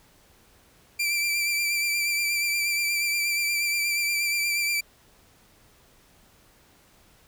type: tone with vibrato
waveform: sawtooth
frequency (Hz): 2349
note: D7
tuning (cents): 0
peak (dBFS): -20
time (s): 0.99-4.81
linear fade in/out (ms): 10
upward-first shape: sine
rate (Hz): 8.4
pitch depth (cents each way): 29
effects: pink hiss -58 dBFS RMS until 7.27 s